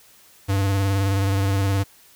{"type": "tone with vibrato", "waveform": "square", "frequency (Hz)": 98, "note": "G2", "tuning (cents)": 0, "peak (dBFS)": -19, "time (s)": [0.48, 1.84], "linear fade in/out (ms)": 20, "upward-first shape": "square", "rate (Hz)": 19, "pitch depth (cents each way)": 28, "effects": ["white hiss -52 dBFS RMS until 2.15 s"]}